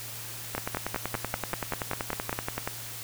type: two click trains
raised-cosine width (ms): 0.5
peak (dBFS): -14 / -14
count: 23 / 10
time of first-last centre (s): 0.58-2.675 / 0.55-2.329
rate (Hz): 10.5 / 5.06
effects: added 114 Hz sine -46 dBFS peak until 3.03 s + white hiss -40 dBFS RMS until 3.03 s